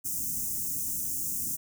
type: band-stop noise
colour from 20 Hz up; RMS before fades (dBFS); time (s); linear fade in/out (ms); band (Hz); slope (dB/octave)
white; -32; 0.04-1.57; 20; 310 to 6100; 48
effects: none